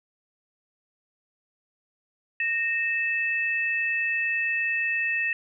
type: tone pair together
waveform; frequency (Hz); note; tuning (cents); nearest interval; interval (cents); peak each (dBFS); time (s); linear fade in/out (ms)
sine; 1851.7 / 2623; A#6 / E7; -12 / -9; tritone; 603; -26; 2.4-5.33; 2
effects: none